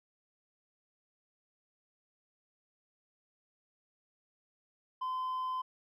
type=tone with hard clipping; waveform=triangle; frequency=1026 Hz; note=C6; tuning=34 cents flat; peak=-32 dBFS; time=5.01-5.62 s; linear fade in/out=10 ms; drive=1 dB; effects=none